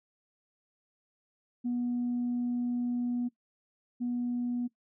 sine tone pair in turn, 243.3 / 243.3 Hz, B3 / B3, -26 / -26 cents, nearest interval unison, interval 0 cents, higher neither, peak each -27 / -28 dBFS, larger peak first, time 1.64-3.29 / 4-4.68 s, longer first, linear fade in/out 20 ms, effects noise-tail reverb RT60 0.1 s tail -18 dB re dry + tanh soft clip ceiling -25 dBFS

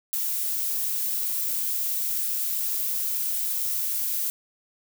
violet noise, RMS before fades -27 dBFS, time 0.13-4.3 s, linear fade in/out 0 ms, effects none

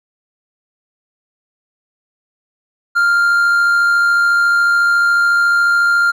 triangle tone with amplitude modulation, 1396.9 Hz, F6, in tune, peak -7 dBFS, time 2.95-6.12 s, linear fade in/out 20 ms, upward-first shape sine, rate 74 Hz, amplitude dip 25%, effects none

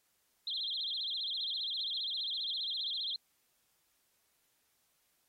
sine tone with vibrato, 3648 Hz, A#7, 38 cents flat, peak -34 dBFS, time 0.47-3.16 s, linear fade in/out 2 ms, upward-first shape sine, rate 15 Hz, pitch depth 240 cents each way, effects white hiss -75 dBFS RMS until 5.28 s + AAC 48 kbps

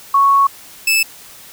sine / sawtooth tone pair in turn, 1108.7 / 2624 Hz, C#6 / E7, 0 / -9 cents, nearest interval octave + minor third, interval 1491 cents, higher second, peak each -8 dBFS, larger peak neither, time 0.14-0.47 / 0.87-1.03 s, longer first, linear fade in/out 5 ms, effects white hiss -39 dBFS RMS until 1.52 s

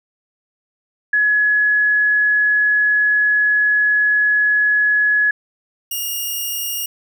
sine / 5% pulse tone pair in turn, 1691 / 2844 Hz, G#6 / F7, +31 / +31 cents, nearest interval major sixth, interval 900 cents, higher second, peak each -12 dBFS, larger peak neither, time 1.13-5.31 / 5.91-6.86 s, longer first, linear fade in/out 5 ms, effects none

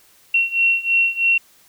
sine beating tone pair, 2726 / 2729.1 Hz, F7 / F7, -43 / -41 cents, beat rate 3.1 Hz, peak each -19 / -17 dBFS, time 0.34-1.38 s, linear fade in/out 5 ms, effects white hiss -53 dBFS RMS until 1.68 s

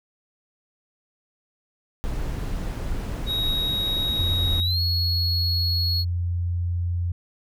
brown noise, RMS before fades -28 dBFS, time 2.04-4.6 s, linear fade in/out 0 ms
triangle tone with pitch glide, 3792 to 4331 Hz, A#7 to C#8, +29 to -41 cents, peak -22 dBFS, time 3.26-6.05 s, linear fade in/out 50 ms, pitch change +230 cents, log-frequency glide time 4.62-4.8 s
sine tone, 87.31 Hz, F2, in tune, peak -22 dBFS, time 4.19-7.12 s, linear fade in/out 5 ms
effects none

